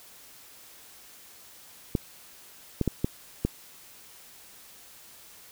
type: clicks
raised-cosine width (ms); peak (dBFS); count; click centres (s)
3; -11; 5; 1.952 / 2.813 / 2.877 / 3.045 / 3.45
effects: white hiss -51 dBFS RMS until 5.51 s